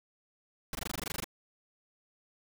pink noise bursts, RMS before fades -36 dBFS, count 13, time 0.73-1.243 s, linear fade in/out 2 ms, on 21 ms, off 20 ms, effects none

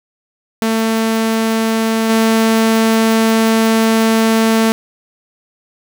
sawtooth tone with level steps, 223.6 Hz, A3, 28 cents sharp, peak -9 / -6 dBFS, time 0.62-4.72 s, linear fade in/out 0 ms, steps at 2.09 s, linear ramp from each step 10 ms, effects none

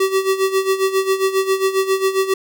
square tone with tremolo, 384 Hz, G4, 36 cents flat, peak -13 dBFS, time 0-2.34 s, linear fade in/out 5 ms, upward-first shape sine, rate 7.4 Hz, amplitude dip 75%, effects none

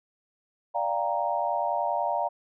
sine chord, G minor seventh, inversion second, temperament equal with one note detuned, 587.3 / 698.5 / 788.5 / 932.3 Hz, D5 / F5 / G5 / Bb5, 0 / 0 / +10 / 0 cents, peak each -31 / -29 / -32 / -29 dBFS, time 0.74-2.29 s, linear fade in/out 20 ms, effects none

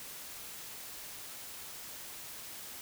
silence, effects white hiss -46 dBFS RMS until 2.81 s

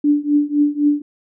sine tone with tremolo, 292.7 Hz, D4, 6 cents flat, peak -9 dBFS, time 0.04-1.02 s, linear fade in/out 5 ms, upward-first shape triangle, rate 3.9 Hz, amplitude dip 95%, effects none

